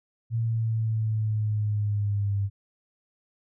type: linear sweep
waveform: sine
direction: down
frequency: 115.3 to 99.2 Hz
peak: -23 dBFS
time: 0.3-2.5 s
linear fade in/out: 50 ms
effects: none